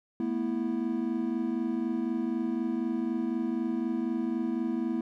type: chord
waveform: triangle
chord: A suspended second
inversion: none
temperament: equal with one note detuned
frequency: 220 / 244 / 329.6 Hz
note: A3 / B3 / E4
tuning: 0 / -21 / 0 cents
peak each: -32 / -29 / -30 dBFS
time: 0.2-5.01 s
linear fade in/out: 2 ms
effects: none